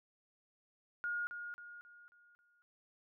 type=tone with echo; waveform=sine; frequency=1429 Hz; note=F6; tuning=39 cents sharp; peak=-35 dBFS; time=1.04-1.27 s; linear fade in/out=0 ms; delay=270 ms; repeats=5; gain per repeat=-7 dB; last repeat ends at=2.62 s; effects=none